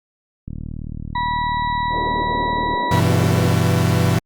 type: click train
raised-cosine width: 5 ms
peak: -17 dBFS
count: 88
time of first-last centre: 0.48-2.74 s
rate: 38.5 Hz
type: harmonic tone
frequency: 973 Hz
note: B5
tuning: 26 cents flat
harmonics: 1 / 2 / 4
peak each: -19 / -28 / -33 dBFS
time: 1.15-3 s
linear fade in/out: 5 ms
type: band-pass noise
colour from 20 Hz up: pink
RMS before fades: -28 dBFS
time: 1.89-3.57 s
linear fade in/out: 50 ms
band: 230 to 650 Hz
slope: 24 dB/octave
type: chord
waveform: 40% pulse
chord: E minor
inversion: first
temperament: equal with one note detuned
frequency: 98 / 123.47 / 165.77 Hz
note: G2 / B2 / E3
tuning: 0 / 0 / +10 cents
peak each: -18 dBFS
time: 2.91-4.19 s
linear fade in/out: 5 ms
effects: Opus 48 kbps